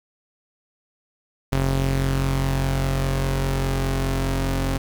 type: tone pair together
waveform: sawtooth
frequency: 44.95 / 134.7 Hz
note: F#1 / C#3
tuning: -49 / -49 cents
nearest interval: octave + perfect fifth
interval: 1900 cents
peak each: -19 dBFS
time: 1.52-4.78 s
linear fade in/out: 10 ms
effects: 9-bit